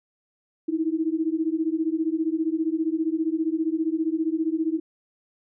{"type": "beating tone pair", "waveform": "sine", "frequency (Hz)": [313.3, 328.3], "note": ["D#4", "E4"], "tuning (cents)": [12, -7], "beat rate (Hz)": 15, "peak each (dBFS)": -25, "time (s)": [0.68, 4.8], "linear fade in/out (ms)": 10, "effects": []}